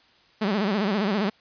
sawtooth tone with vibrato, 203.4 Hz, G#3, 36 cents flat, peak -18 dBFS, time 0.41-1.3 s, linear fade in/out 10 ms, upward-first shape sine, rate 15 Hz, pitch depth 140 cents each way, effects white hiss -58 dBFS RMS until 1.4 s + resampled to 11025 Hz

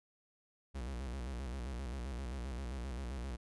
45% pulse tone with vibrato, 63.4 Hz, B1, 46 cents sharp, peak -39 dBFS, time 0.74-3.37 s, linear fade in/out 20 ms, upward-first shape square, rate 7.6 Hz, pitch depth 120 cents each way, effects resampled to 24000 Hz

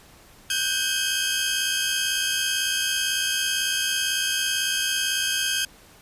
20% pulse tone cluster, 1498 / 1582 / 2552 / 3222 Hz, F#6 / G6 / D#7 / G7, +21 / +15 / +43 / +47 cents, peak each -27 / -23 / -25 / -21 dBFS, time 0.5-5.65 s, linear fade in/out 2 ms, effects pink hiss -51 dBFS RMS until 6.01 s + resampled to 32000 Hz

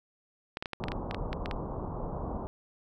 clicks, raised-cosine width 0.3 ms, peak -18 dBFS, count 12, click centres 0.571 / 0.625 / 0.658 / 0.733 / 0.839 / 0.884 / 0.919 / 1.111 / 1.146 / 1.33 / 1.459 / 1.512 s
pink low-pass noise, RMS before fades -36 dBFS, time 0.8-2.47 s, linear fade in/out 0 ms, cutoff 1100 Hz, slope 48 dB/octave
effects none

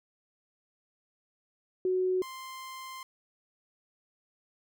sine / sawtooth tone pair in turn, 370 / 1046.5 Hz, F#4 / C6, 0 / 0 cents, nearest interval octave + tritone, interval 1800 cents, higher second, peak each -25 / -37 dBFS, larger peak first, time 1.85-2.22 / 2.22-3.03 s, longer second, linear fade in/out 2 ms, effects none

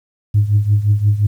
sine tone with tremolo, 103.8 Hz, G#2, in tune, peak -6 dBFS, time 0.34-1.27 s, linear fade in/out 10 ms, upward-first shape triangle, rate 5.7 Hz, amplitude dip 85%, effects tanh soft clip ceiling -5 dBFS + 8-bit

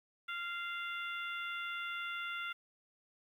harmonic tone, 694 Hz, F5, 11 cents flat, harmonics 2 / 3 / 4 / 5, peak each -40 / -44 / -46 / -48 dBFS, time 0.28-2.53 s, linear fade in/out 10 ms, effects 11-bit

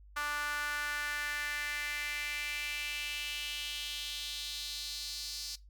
sawtooth tone with high-pass filter sweep, 293.7 Hz, D4, in tune, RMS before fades -38 dBFS, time 0.16-5.56 s, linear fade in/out 10 ms, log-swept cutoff 1300 to 4800 Hz, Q 3.5, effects noise-tail reverb RT60 0.2 s tail -19 dB re dry + added 50 Hz sine -53 dBFS peak until 5.69 s

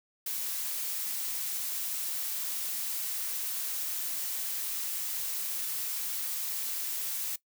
blue noise, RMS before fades -34 dBFS, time 0.26-7.36 s, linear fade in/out 5 ms, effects noise-tail reverb RT60 0.1 s tail -19 dB re dry

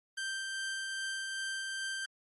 sawtooth tone with tremolo, 1568 Hz, G6, in tune, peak -31 dBFS, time 0.17-2.06 s, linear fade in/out 10 ms, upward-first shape triangle, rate 2.5 Hz, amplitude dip 25%, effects AAC 32 kbps

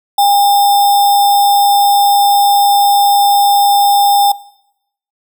sine tone with sample-and-hold, 808 Hz, G#5, 48 cents flat, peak -6 dBFS, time 0.18-4.32 s, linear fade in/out 5 ms, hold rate 4410 Hz, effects noise-tail reverb RT60 0.8 s tail -20 dB re dry

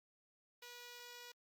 5% pulse tone, 484.6 Hz, B4, 33 cents flat, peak -40 dBFS, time 0.62-1.32 s, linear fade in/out 5 ms, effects Opus 32 kbps

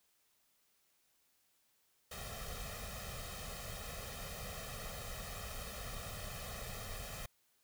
pink noise with comb filter, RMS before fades -45 dBFS, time 2.11-7.26 s, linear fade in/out 5 ms, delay 1.6 ms, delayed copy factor +1, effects white hiss -75 dBFS RMS until 7.63 s

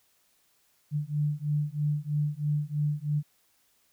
sine beating tone pair, 146.83 / 149.93 Hz, D3 / D3, 0 / +36 cents, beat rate 3.1 Hz, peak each -29 dBFS, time 0.91-3.23 s, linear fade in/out 50 ms, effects white hiss -68 dBFS RMS until 3.92 s

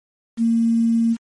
sine tone with quantisation, 229.6 Hz, A#3, 26 cents flat, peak -14 dBFS, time 0.37-1.17 s, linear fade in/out 50 ms, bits 7, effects MP3 48 kbps

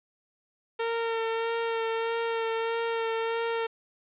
sawtooth tone with vibrato, 456.4 Hz, A#4, 37 cents flat, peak -23 dBFS, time 0.79-3.67 s, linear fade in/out 10 ms, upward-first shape sine, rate 1.6 Hz, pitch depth 19 cents each way, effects resampled to 8000 Hz + 9-bit

